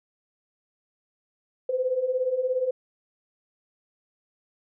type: beating tone pair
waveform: sine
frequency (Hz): 497.4 / 514.4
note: B4 / C5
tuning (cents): +12 / -30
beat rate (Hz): 17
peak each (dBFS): -29 / -24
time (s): 1.69-2.71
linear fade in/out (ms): 5
effects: none